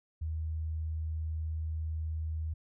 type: tone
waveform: sine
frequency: 79.2 Hz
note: D#2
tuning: 31 cents sharp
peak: -32 dBFS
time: 0.21-2.54 s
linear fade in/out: 10 ms
effects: none